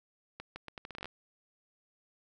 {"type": "accelerating click train", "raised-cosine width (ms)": 0.3, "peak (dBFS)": -26, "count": 12, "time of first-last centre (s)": [0.4, 1.056], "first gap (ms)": 160, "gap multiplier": 0.77, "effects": []}